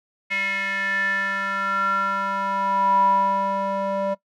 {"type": "tone with band-pass filter sweep", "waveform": "square", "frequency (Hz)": 196, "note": "G3", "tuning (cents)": 0, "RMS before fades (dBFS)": -23, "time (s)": [0.3, 4.15], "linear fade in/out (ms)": 20, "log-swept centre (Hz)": [2200, 700], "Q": 8.1, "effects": ["noise-tail reverb RT60 0.1 s tail -19 dB re dry"]}